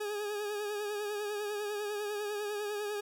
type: tone with vibrato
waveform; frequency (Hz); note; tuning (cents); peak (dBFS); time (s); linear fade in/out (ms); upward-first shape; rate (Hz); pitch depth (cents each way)
40% pulse; 415.3; G#4; 0; -33; 0-3.01; 10; sine; 10; 38
effects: none